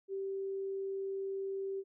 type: tone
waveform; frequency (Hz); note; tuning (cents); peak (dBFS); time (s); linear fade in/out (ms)
sine; 389.1; G4; -13; -35; 0.08-1.84; 50
effects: none